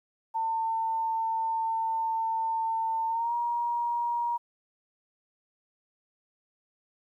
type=tone with pitch glide; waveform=sine; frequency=899 to 948.6 Hz; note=A5 to A#5; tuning=+37 to +30 cents; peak=-26 dBFS; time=0.34-4.38 s; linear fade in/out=20 ms; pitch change=+93 cents; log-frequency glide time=3.08-3.34 s; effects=11-bit